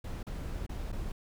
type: noise with dropouts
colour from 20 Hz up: brown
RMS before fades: -37 dBFS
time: 0.04-1.12 s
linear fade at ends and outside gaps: 5 ms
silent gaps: 0.23-0.267 / 0.665-0.692 / 0.919-0.926 s
effects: none